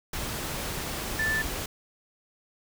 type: tone in noise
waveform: sine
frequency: 1760 Hz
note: A6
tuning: in tune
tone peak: -25 dBFS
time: 1.19-1.42 s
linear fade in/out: 5 ms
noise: pink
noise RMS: -33 dBFS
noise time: 0.13-1.66 s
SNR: +5 dB
effects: none